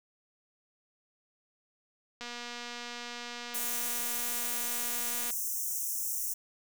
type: click train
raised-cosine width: 0.2 ms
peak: -24 dBFS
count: 744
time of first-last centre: 2.21-5.306 s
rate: 240 Hz
type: high-pass noise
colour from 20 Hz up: white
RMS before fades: -34 dBFS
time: 3.54-6.34 s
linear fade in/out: 10 ms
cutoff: 5600 Hz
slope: 96 dB/octave
effects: none